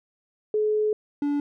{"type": "tone pair in turn", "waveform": ["sine", "triangle"], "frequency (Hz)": [426.5, 288.6], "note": ["G#4", "D4"], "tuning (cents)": [46, -30], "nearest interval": "perfect fifth", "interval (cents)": 676, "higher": "first", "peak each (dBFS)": -20, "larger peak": "neither", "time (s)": [[0.54, 0.93], [1.22, 1.4]], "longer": "first", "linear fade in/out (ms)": 2, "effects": []}